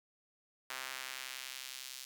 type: tone with high-pass filter sweep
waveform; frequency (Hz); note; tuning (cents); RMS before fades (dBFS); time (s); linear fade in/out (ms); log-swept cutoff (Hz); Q
sawtooth; 130.81; C3; 0; -45; 0.7-2.05; 2; 1400 to 4200; 0.93
effects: none